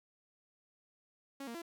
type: tone with pitch steps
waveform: sawtooth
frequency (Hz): 275.5 / 233.2 / 338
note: C#4 / A#3 / E4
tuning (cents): -11 / +1 / +43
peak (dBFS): -38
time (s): 1.4-1.619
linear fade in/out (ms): 5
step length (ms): 73
effects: none